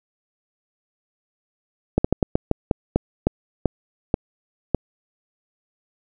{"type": "slowing click train", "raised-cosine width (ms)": 2, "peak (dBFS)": -3, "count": 12, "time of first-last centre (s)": [1.98, 4.747], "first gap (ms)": 65, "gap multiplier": 1.25, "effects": []}